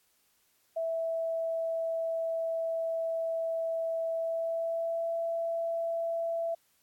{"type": "tone with pitch glide", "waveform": "sine", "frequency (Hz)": [657, 667.3], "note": ["E5", "E5"], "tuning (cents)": [-6, 21], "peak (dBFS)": -29, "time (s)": [0.76, 6.55], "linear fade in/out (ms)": 10, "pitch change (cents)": 27, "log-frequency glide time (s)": [4.12, 5.13], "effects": ["white hiss -70 dBFS RMS until 6.82 s", "AAC 64 kbps"]}